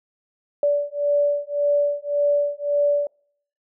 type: beating tone pair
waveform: sine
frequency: 578 / 579.8 Hz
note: D5 / D5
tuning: -28 / -22 cents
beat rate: 1.8 Hz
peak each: -21 dBFS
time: 0.63-3.07 s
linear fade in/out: 2 ms
effects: noise-tail reverb RT60 0.6 s tail -26 dB re dry